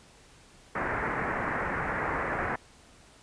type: low-pass noise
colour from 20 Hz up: white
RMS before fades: -31 dBFS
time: 0.75-2.56 s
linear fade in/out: 5 ms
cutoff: 2000 Hz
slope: 48 dB/octave
effects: pink hiss -56 dBFS RMS until 3.22 s + resampled to 22050 Hz